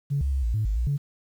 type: tone with pitch steps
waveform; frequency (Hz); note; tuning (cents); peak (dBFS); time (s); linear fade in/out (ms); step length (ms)
sine; 141.3 / 68.9 / 67.2 / 57.1 / 108 / 51.6 / 59.5 / 142.2; C#3 / C#2 / C2 / A#1 / A2 / G#1 / A#1 / C#3; +34 / -10 / +47 / -35 / -32 / -10 / +36 / +45; -21; 0.1-0.98; 20; 110
effects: tanh soft clip ceiling -17 dBFS + 9-bit